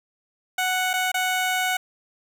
15% pulse tone with dropouts, 740 Hz, F#5, in tune, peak -15 dBFS, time 0.58-1.77 s, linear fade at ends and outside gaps 5 ms, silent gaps 0.933-0.937 / 1.118-1.142 s, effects none

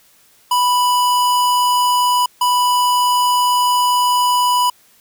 square tone bursts at uneven times, 987.8 Hz, B5, in tune, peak -13 dBFS, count 2, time 0.51-2.26 / 2.41-4.7 s, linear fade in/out 5 ms, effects white hiss -52 dBFS RMS until 5 s

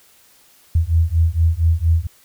sine beating tone pair, 80.4 / 84.7 Hz, E2 / E2, -43 / +48 cents, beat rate 4.3 Hz, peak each -16 dBFS, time 0.75-2.07 s, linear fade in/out 5 ms, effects white hiss -52 dBFS RMS until 2.24 s

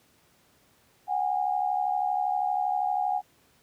sine tone pair together, 740 / 812.6 Hz, F#5 / G#5, 0 / -38 cents, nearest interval major second, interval 162 cents, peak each -27 dBFS, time 1.07-3.22 s, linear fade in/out 50 ms, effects pink hiss -63 dBFS RMS until 3.62 s + high-pass 80 Hz 12 dB/octave

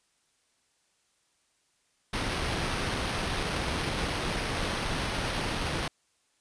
pink noise with sample-and-hold, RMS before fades -31 dBFS, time 2.13-5.88 s, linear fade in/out 5 ms, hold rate 7350 Hz, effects white hiss -71 dBFS RMS until 6.4 s + resampled to 22050 Hz

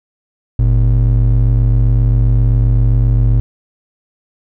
triangle ring-modulated tone, 82.8 Hz, E2, 8 cents sharp, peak -3 dBFS, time 0.59-3.4 s, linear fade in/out 0 ms, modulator 33.8 Hz, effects none

